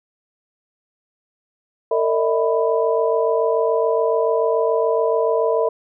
sine tone cluster, 453.5 / 598 / 645 / 993 Hz, A#4 / D5 / E5 / B5, -48 / +31 / -38 / +9 cents, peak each -18 / -24 / -21 / -25 dBFS, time 1.91-5.69 s, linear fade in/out 5 ms, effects none

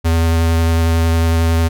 square tone with vibrato, 82.5 Hz, E2, 2 cents sharp, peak -12 dBFS, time 0.04-1.69 s, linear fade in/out 20 ms, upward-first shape sine, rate 11 Hz, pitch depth 11 cents each way, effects none

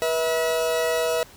40% pulse tone pair together, 484.8 / 647.1 Hz, B4 / E5, -32 / -32 cents, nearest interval perfect fourth, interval 500 cents, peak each -23 dBFS, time 0.02-1.23 s, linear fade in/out 0 ms, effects pink hiss -48 dBFS RMS until 1.36 s

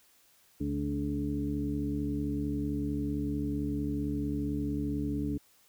harmonic tone with a mistuned harmonic, 71.2 Hz, C#2, 47 cents sharp, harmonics 1 / 2 / 3 / 4 / 6, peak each -37 / -37 / -38 / -32 / -43 dBFS, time 0.6-5.38 s, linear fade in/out 10 ms, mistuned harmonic 4, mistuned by +26 cents, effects white hiss -64 dBFS RMS until 5.68 s

